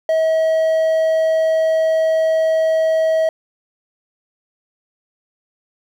triangle tone, 641 Hz, E5, 49 cents flat, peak -11 dBFS, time 0.09-3.29 s, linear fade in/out 2 ms, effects 8-bit

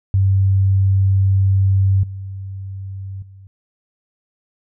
sine tone with level steps, 96.7 Hz, G2, 23 cents flat, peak -11 / -26 / -38 dBFS, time 0.14-3.47 s, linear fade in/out 0 ms, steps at 2.03 / 3.22 s, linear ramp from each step 5 ms, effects none

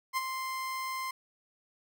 30% pulse tone with ADSR envelope, 1046 Hz, C6, 1 cent flat, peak -24 dBFS, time 0.13-1.11 s, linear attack 40 ms, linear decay 29 ms, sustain -7 dB, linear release 4 ms, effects none

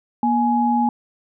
sine tone pair together, 238.6 / 838.1 Hz, A#3 / G#5, +41 / +16 cents, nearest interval octave + minor seventh, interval 2175 cents, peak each -18 dBFS, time 0.23-0.89 s, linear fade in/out 2 ms, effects none

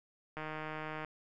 click train, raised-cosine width 0.5 ms, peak -26 dBFS, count 106, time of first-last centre 0.37-1.047 s, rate 155 Hz, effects none

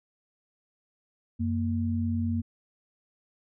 sine tone pair together, 91.96 / 232.4 Hz, F#2 / A#3, -10 / -5 cents, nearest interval octave + major third, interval 1605 cents, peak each -28 dBFS, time 1.39-2.42 s, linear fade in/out 20 ms, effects none

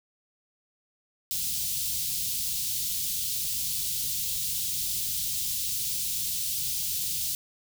white band-stop noise, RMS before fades -30 dBFS, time 1.31-7.35 s, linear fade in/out 0 ms, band 170 to 3300 Hz, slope 24 dB/octave, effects none

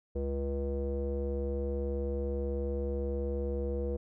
square tone with low-pass filter, 69.3 Hz, C#2, in tune, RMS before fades -33 dBFS, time 0.15-3.97 s, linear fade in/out 10 ms, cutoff 460 Hz, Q 7.2, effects none

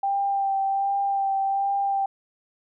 sine tone with vibrato, 788 Hz, G5, 9 cents sharp, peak -21 dBFS, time 0.03-2.06 s, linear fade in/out 5 ms, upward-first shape sine, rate 1.3 Hz, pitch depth 18 cents each way, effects none

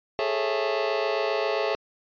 sawtooth chord, A major seventh, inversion third, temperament just, 412.5 / 440 / 550 / 660 Hz, G#4 / A4 / C#5 / E5, -12 / 0 / -14 / +2 cents, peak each -25 dBFS, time 0.19-1.75 s, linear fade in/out 0 ms, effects resampled to 11025 Hz

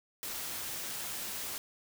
white noise, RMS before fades -39 dBFS, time 0.23-1.58 s, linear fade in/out 0 ms, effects none

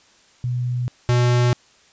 sine / square tone pair in turn, 123.47 / 122.12 Hz, B2 / B2, 0 / -19 cents, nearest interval unison, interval 19 cents, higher first, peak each -20 / -15 dBFS, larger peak second, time 0.44-0.88 / 1.09-1.53 s, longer neither, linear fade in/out 0 ms, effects white hiss -54 dBFS RMS until 1.92 s + resampled to 16000 Hz

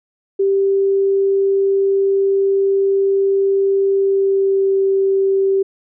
sine tone with pitch glide, 392 to 388.6 Hz, G4 to G4, 0 to -15 cents, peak -12 dBFS, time 0.39-5.63 s, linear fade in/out 10 ms, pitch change -15 cents, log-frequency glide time 3.94-4.78 s, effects none

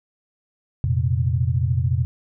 sine chord, F suspended fourth, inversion none, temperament equal with one note detuned, 87.31 / 117.08 / 130.81 Hz, F2 / Bb2 / C3, 0 / +8 / 0 cents, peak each -22 dBFS, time 0.84-2.05 s, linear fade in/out 0 ms, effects none

